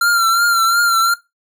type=tone with vibrato; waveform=square; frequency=1375 Hz; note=F6; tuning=27 cents flat; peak=-12 dBFS; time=0.01-1.14 s; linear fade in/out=5 ms; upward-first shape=triangle; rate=2.8 Hz; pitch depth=54 cents each way; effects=noise-tail reverb RT60 0.2 s tail -17 dB re dry